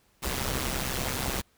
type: noise with amplitude modulation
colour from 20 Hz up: pink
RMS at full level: -27 dBFS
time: 0.22-1.42 s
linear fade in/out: 20 ms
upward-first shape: sine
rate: 132 Hz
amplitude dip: 80%
effects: pink hiss -66 dBFS RMS until 1.57 s